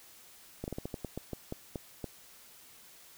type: slowing click train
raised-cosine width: 2 ms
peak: -23 dBFS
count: 12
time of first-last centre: 0.64-2.043 s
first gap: 39 ms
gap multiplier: 1.22
effects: white hiss -56 dBFS RMS until 3.17 s